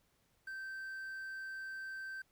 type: tone with quantisation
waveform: triangle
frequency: 1556 Hz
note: G6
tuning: 13 cents flat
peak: -40 dBFS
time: 0.47-2.22 s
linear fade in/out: 5 ms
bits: 11
effects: pink hiss -75 dBFS RMS until 2.31 s